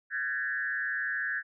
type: tone with frequency modulation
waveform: sine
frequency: 1661 Hz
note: G#6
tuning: in tune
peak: -29 dBFS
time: 0.1-1.43 s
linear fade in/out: 50 ms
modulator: 132 Hz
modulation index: 1.2
effects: none